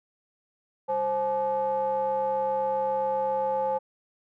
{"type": "ring-modulated tone", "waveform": "triangle", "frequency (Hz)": 164.81, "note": "E3", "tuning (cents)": 0, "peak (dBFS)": -19, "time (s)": [0.88, 3.79], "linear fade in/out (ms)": 20, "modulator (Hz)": 693, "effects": []}